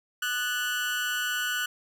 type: tone with amplitude modulation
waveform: 30% pulse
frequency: 1480 Hz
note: F#6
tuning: in tune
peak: -21 dBFS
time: 0.22-1.66 s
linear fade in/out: 5 ms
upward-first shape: sine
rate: 256 Hz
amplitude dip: 70%
effects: none